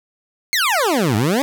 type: exponential two-way sweep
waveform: 20% pulse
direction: down then up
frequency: 2217 to 99 to 295 Hz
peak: -10 dBFS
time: 0.53-1.42 s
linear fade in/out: 0 ms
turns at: 1.16 s
effects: none